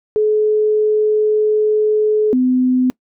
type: tone pair in turn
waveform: sine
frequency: 427.2 / 254 Hz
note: G#4 / B3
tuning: +49 / +49 cents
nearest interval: major sixth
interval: 900 cents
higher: first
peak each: -11 dBFS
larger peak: neither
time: 0.16-2.33 / 2.33-2.9 s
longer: first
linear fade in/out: 0 ms
effects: noise-tail reverb RT60 0.1 s tail -24 dB re dry